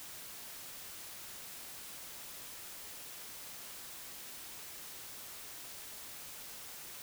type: silence
effects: white hiss -48 dBFS RMS until 7.02 s